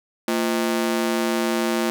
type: ring-modulated tone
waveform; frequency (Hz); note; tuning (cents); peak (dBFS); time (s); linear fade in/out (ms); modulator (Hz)
sawtooth; 286.6; D4; -42; -13; 0.28-1.9; 0; 60.1
effects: none